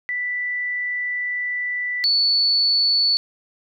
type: tone pair in turn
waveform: sine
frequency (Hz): 1975.5 / 4450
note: B6 / C#8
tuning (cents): 0 / +6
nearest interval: octave + major second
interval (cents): 1406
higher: second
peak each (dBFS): -22 / -15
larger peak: second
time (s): 0.09-2.04 / 2.04-3.17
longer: first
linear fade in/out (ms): 0
effects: none